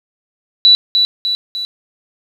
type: tone with echo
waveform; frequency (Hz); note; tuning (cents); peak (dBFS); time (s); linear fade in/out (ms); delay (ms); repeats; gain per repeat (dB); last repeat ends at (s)
sine; 3951; B7; 0; -4; 0.65-0.75; 0; 300; 3; -5; 1.65
effects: 7-bit